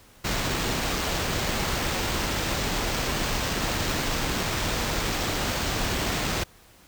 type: noise with sample-and-hold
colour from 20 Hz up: pink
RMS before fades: -27 dBFS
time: 0.24-6.44 s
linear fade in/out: 10 ms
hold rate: 11025 Hz
effects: pink hiss -54 dBFS RMS until 6.87 s